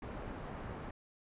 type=low-pass noise; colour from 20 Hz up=pink; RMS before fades=-44 dBFS; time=0.02-0.91 s; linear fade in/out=5 ms; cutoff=1400 Hz; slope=12 dB/octave; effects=resampled to 8000 Hz